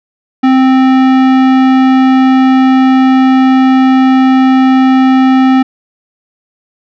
sine tone with tanh clipping, 261.6 Hz, C4, in tune, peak -6 dBFS, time 0.43-5.63 s, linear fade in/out 10 ms, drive 18 dB, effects none

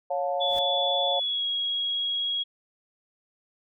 sine chord, Db augmented, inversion none, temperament equal with one note detuned, 554.4 / 709 / 880 Hz, Db5 / F5 / A5, 0 / +26 / 0 cents, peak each -28 / -28 / -34 dBFS, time 0.1-1.2 s, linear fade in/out 10 ms
pink noise with exponential growth, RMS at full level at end -40 dBFS, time 0.39-0.59 s, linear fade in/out 1 ms, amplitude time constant 43 ms
sine tone with pitch glide, 3439 to 3308 Hz, A7 to G#7, -40 to -8 cents, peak -25 dBFS, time 0.4-2.44 s, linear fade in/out 20 ms, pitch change -68 cents, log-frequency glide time 1.12-1.44 s
effects none

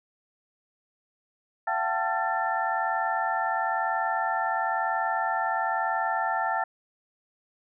sine tone cluster, 682 / 763 / 883 / 1359 / 1773 Hz, F5 / G5 / A5 / F6 / A6, -41 / -47 / +6 / -48 / +13 cents, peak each -32 / -30 / -29 / -32 / -32 dBFS, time 1.67-6.64 s, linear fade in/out 5 ms, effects none

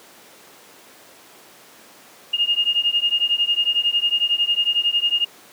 sine beating tone pair, 2835 / 2846 Hz, F7 / F7, +25 / +32 cents, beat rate 11 Hz, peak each -20 dBFS, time 2.33-5.25 s, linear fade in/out 10 ms, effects pink hiss -46 dBFS RMS until 5.52 s + high-pass 300 Hz 12 dB/octave

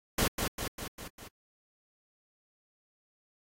pink noise with echo, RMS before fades -28 dBFS, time 0.18-0.28 s, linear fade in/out 5 ms, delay 200 ms, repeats 5, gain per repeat -4 dB, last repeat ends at 1.28 s, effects AAC 48 kbps

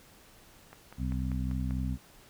click train, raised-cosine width 0.5 ms, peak -32 dBFS, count 6, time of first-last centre 0.73-1.708 s, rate 5.11 Hz
harmonic tone, 63.8 Hz, C2, 43 cents flat, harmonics 1 / 2 / 3 / 4, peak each -32 / -35 / -37 / -38 dBFS, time 0.97-1.98 s, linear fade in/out 50 ms
effects pink hiss -57 dBFS RMS until 2.29 s

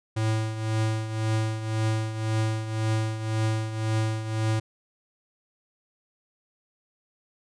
square tone with tremolo, 110 Hz, A2, in tune, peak -22 dBFS, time 0.16-4.6 s, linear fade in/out 10 ms, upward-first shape triangle, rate 1.9 Hz, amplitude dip 70%, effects resampled to 22050 Hz

